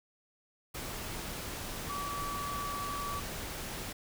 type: tone in noise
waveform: sine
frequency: 1147 Hz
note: D6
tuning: 41 cents flat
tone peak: -36 dBFS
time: 1.89-3.2 s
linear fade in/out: 10 ms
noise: pink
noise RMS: -40 dBFS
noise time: 0.74-3.93 s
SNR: +1 dB
effects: none